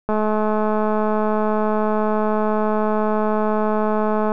click train, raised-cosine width 1 ms, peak -8 dBFS, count 906, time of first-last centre 0.09-4.319 s, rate 214 Hz, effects none

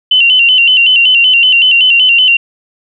sine tone with vibrato, 2893 Hz, F#7, 40 cents flat, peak -4 dBFS, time 0.11-2.37 s, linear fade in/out 5 ms, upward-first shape square, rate 5.3 Hz, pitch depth 79 cents each way, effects none

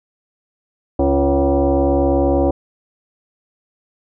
sine tone with frequency modulation, 138.3 Hz, C#3, 4 cents flat, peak -12 dBFS, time 0.99-2.51 s, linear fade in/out 5 ms, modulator 208 Hz, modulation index 2.7, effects none

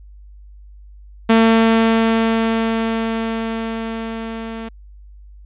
sawtooth tone with level ramp, 225.7 Hz, A3, 44 cents sharp, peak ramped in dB -5 to -23 dBFS, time 1.29-4.69 s, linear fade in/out 10 ms, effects added 50 Hz sine -38 dBFS peak until 5.45 s + resampled to 8000 Hz

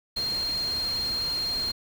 sine tone in noise, 4208 Hz, C8, 9 cents sharp, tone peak -26 dBFS, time 0.16-1.72 s, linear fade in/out 10 ms, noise pink, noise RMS -39 dBFS, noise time 0.16-1.72 s, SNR +10 dB, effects none

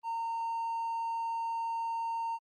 triangle tone, 917 Hz, A#5, 29 cents flat, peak -29 dBFS, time 0.03-2.39 s, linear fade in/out 50 ms, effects tanh soft clip ceiling -26 dBFS + Opus 32 kbps

